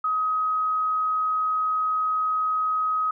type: tone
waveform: sine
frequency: 1264 Hz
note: D#6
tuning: 27 cents sharp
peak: -21 dBFS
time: 0.04-3.11 s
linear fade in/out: 5 ms
effects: none